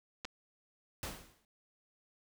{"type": "clicks", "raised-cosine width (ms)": 0.2, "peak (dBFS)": -24, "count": 2, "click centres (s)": [0.248, 0.252]}
{"type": "noise with exponential decay", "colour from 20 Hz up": "pink", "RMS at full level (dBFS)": -38, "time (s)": [1.03, 1.45], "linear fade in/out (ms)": 1, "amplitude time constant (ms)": 91}
{"effects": []}